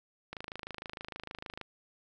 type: click train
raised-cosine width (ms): 0.3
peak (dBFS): -24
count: 35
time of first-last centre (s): 0.33-1.613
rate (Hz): 26.5
effects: none